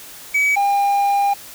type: tone pair in turn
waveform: triangle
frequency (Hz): 2276 / 803.2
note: C#7 / G5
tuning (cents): +45 / +42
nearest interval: octave + tritone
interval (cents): 1803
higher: first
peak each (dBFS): -12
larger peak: neither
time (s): 0.34-0.56 / 0.56-1.34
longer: second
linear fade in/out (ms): 10
effects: white hiss -38 dBFS RMS until 1.54 s